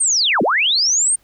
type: linear two-way sweep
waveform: sine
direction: down then up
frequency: 8940 to 170 to 8940 Hz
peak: -13 dBFS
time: 0-1.16 s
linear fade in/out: 10 ms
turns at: 0.42 s
effects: pink hiss -58 dBFS RMS until 1.23 s